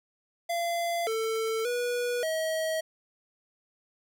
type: tone with pitch steps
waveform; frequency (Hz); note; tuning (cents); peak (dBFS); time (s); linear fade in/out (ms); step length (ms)
square; 684 / 445.8 / 486.5 / 638; F5 / A4 / B4 / D#5; -36 / +23 / -26 / +43; -28; 0.49-2.81; 10; 580
effects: none